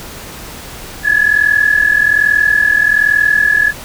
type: tone pair together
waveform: sine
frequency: 1679 / 1720.2 Hz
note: G#6 / A6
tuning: +18 / -40 cents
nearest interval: unison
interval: 42 cents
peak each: -11 dBFS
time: 1.03-3.73 s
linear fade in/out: 50 ms
effects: pink hiss -30 dBFS RMS until 3.84 s